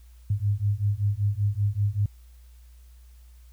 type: beating tone pair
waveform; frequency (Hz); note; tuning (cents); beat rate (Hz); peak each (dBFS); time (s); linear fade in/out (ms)
sine; 99.8 / 105; G2 / G#2; +32 / +19; 5.2; -25; 0.3-2.06; 5
effects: added 60 Hz sine -47 dBFS peak until 3.52 s + white hiss -64 dBFS RMS until 3.52 s